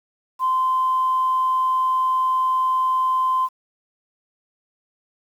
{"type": "tone", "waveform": "sine", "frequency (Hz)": 1035, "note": "C6", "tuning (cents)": -19, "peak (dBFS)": -16, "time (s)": [0.39, 3.49], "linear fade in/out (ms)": 50, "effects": ["tanh soft clip ceiling -12 dBFS", "8-bit"]}